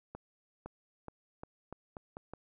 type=accelerating click train; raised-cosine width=1 ms; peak=-29 dBFS; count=8; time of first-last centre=0.15-2.336 s; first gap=510 ms; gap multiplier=0.83; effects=none